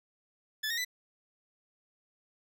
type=tone with pitch steps; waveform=20% pulse; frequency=1733 / 1857.4 / 1990.7 Hz; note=A6 / A#6 / B6; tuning=-27 / -7 / +13 cents; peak=-26 dBFS; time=0.63-0.849 s; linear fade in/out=10 ms; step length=73 ms; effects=none